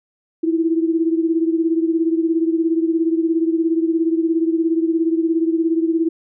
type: beating tone pair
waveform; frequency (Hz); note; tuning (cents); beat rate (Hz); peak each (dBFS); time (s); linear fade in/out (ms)
sine; 325 / 342; E4 / F4; -24 / -36; 17; -16 / -21; 0.43-6.09; 10
effects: none